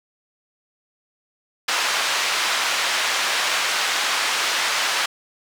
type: band-pass noise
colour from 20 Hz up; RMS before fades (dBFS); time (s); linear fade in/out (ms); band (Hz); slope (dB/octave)
pink; -22; 1.68-5.06; 5; 1100 to 5800; 12
effects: none